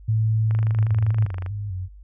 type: tone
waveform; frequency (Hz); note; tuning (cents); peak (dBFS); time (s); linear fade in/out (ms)
sine; 110; A2; 0; -17; 0.08-1.26; 10
type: click train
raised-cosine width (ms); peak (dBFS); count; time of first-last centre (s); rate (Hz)
0.5; -22; 25; 0.51-1.462; 25.2
type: tone with vibrato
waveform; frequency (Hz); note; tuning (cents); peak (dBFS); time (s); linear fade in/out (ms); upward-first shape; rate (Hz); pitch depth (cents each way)
sine; 97.4; G2; -11; -26; 0.7-1.89; 50; square; 2.5; 96
effects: added 50 Hz sine -41 dBFS peak until 2.03 s